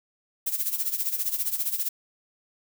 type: noise with tremolo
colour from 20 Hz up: violet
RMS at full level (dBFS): -25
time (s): 0.46-1.89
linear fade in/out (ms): 10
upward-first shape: sine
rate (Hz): 15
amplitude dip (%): 75
effects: none

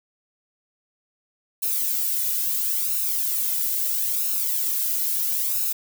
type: noise with flanger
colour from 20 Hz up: violet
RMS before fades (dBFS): -24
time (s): 1.62-5.73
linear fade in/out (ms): 10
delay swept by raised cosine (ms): 0.74 to 2.04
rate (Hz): 0.75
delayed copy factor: +0.7
effects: none

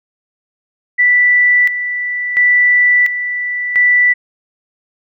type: tone with tremolo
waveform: sine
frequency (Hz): 1971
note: B6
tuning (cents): -4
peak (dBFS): -7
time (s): 0.98-4.14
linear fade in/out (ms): 20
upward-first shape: square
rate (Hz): 0.72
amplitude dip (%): 65
effects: none

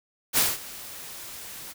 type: noise with ADSR envelope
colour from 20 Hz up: white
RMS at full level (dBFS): -20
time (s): 0.33-1.74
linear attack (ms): 45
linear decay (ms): 200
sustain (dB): -20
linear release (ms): 30
effects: none

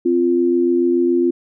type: tone pair together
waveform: sine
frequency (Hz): 260 / 347.1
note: C4 / F4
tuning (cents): -11 / -11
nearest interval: perfect fourth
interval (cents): 500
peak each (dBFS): -18 / -14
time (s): 0.05-1.31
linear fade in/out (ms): 10
effects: none

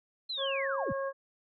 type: linear sweep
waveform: sine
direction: down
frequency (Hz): 4186 to 43.65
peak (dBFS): -33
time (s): 0.29-0.93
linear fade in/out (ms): 10
type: harmonic tone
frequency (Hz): 545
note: C#5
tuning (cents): -29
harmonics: 1 / 2 / 3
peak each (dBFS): -32 / -38 / -42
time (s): 0.37-1.13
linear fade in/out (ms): 50
effects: none

